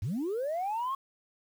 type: linear sweep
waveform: sine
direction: up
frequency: 80.7 to 1106 Hz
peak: -28 dBFS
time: 0.02-0.95 s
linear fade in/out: 5 ms
effects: tanh soft clip ceiling -27 dBFS + 9-bit